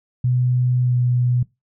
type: tone with pitch glide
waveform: sine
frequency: 125 to 123.42 Hz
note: B2 to B2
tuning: +21 to -1 cents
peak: -15 dBFS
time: 0.24-1.43 s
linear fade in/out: 5 ms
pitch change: -22 cents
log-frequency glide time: 0.82-0.96 s
effects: noise-tail reverb RT60 0.2 s tail -20 dB re dry